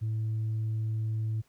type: tone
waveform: sine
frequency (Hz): 110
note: A2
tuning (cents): 0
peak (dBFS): -26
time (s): 0.01-1.42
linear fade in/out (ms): 20
effects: tanh soft clip ceiling -26 dBFS + pink hiss -68 dBFS RMS until 1.48 s